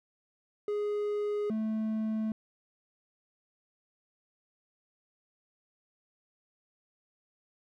triangle tone pair in turn, 415.3 / 218.6 Hz, G#4 / A3, 0 / -11 cents, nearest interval major seventh, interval 1111 cents, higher first, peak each -27 / -27 dBFS, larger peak neither, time 0.68-1.5 / 1.5-2.32 s, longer neither, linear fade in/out 2 ms, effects none

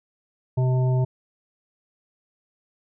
harmonic tone, 128 Hz, C3, 38 cents flat, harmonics 1 / 3 / 5 / 7, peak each -18 / -31 / -33 / -37 dBFS, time 0.57-1.05 s, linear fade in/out 10 ms, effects none

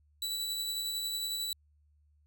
sawtooth tone with tremolo, 3947 Hz, B7, 2 cents flat, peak -29 dBFS, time 0.22-1.53 s, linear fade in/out 2 ms, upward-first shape sine, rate 11 Hz, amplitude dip 25%, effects added 74 Hz sine -64 dBFS peak until 2.26 s

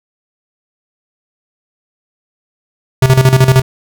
square tone with tremolo, 130.81 Hz, C3, in tune, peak -4 dBFS, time 3.02-3.62 s, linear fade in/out 5 ms, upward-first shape square, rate 13 Hz, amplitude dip 70%, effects none

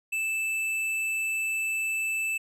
sine tone with hard clipping, 2637 Hz, E7, in tune, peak -28 dBFS, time 0.12-2.38 s, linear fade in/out 10 ms, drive 9 dB, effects none

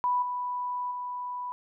sine tone with level steps, 987.8 Hz, B5, in tune, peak -23 / -29 / -32 dBFS, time 0.04-1.52 s, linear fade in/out 0 ms, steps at 0.22 / 0.91 s, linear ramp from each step 5 ms, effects none

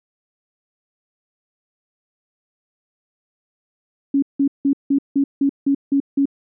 sine tone bursts, 277.9 Hz, C#4, 4 cents sharp, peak -13 dBFS, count 9, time 4.14-6.256 s, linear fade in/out 5 ms, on 84 ms, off 170 ms, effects none

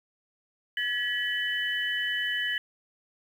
sine tone cluster, 1701 / 1930 / 2998 Hz, G#6 / B6 / F#7, +41 / -40 / +22 cents, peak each -31 dBFS, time 0.77-2.58 s, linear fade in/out 2 ms, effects 9-bit

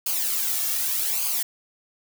blue noise with flanger, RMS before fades -25 dBFS, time 0.06-1.43 s, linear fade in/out 5 ms, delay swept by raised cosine 0.53 to 2.03 ms, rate 0.84 Hz, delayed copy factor -0.7, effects none

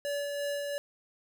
square tone with tremolo, 573 Hz, D5, 43 cents flat, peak -31 dBFS, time 0.05-0.78 s, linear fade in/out 0 ms, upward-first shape sine, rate 2.9 Hz, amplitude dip 30%, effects none

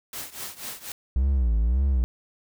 white noise with tremolo, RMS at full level -33 dBFS, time 0.13-0.92 s, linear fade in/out 2 ms, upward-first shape triangle, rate 4.1 Hz, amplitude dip 90%
triangle tone with vibrato, 61.2 Hz, B1, 15 cents flat, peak -17 dBFS, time 1.16-2.04 s, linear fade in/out 0 ms, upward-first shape sine, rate 1.8 Hz, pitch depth 210 cents each way
effects none

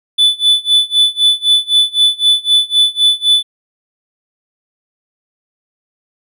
triangle tone with tremolo, 3485 Hz, A7, 17 cents flat, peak -4 dBFS, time 0.18-3.43 s, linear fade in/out 10 ms, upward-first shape sine, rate 3.9 Hz, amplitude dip 95%, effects none

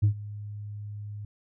sine tone with ADSR envelope, 103.83 Hz, G#2, in tune, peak -14 dBFS, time 0.02-1.25 s, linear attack 19 ms, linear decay 94 ms, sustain -21 dB, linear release 3 ms, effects tanh soft clip ceiling -16 dBFS

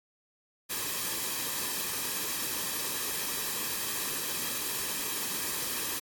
white noise with comb filter, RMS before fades -33 dBFS, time 0.69-6 s, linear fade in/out 20 ms, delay 1.4 ms, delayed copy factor -0.55, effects AAC 64 kbps

